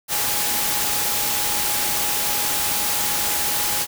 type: tone in noise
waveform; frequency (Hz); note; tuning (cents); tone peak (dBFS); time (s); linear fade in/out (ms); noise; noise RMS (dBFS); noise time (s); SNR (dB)
sine; 830.6; G#5; 0; -32; 0.08-3.87; 50; white; -22; 0.08-3.87; -13
effects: none